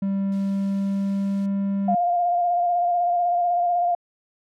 triangle tone with pitch glide, 196 to 197.71 Hz, G3 to G3, 0 to +15 cents, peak -19 dBFS, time 0.02-1.95 s, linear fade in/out 5 ms, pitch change +15 cents, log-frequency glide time 0.2-1.49 s
violet noise, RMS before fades -34 dBFS, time 0.32-1.46 s, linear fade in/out 2 ms
sine tone with vibrato, 702 Hz, F5, 9 cents sharp, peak -18 dBFS, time 1.88-3.95 s, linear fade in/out 5 ms, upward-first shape square, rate 16 Hz, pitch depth 23 cents each way
effects low-pass 3000 Hz 12 dB/octave

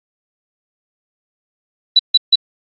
sine tone bursts, 3951 Hz, B7, in tune, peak -5 dBFS, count 3, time 1.96-2.356 s, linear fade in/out 5 ms, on 32 ms, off 150 ms, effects Opus 48 kbps

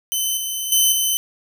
10% pulse tone with level steps, 3047 Hz, G7, 50 cents flat, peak -11 / -15 / -5 / -9 dBFS, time 0.12-1.17 s, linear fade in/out 0 ms, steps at 0.37 / 0.72 / 0.92 s, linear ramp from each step 2 ms, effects none

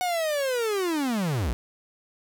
45% pulse linear sweep, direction down, 740 to 49 Hz, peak -24 dBFS, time 0.01-1.53 s, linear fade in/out 0 ms, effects none

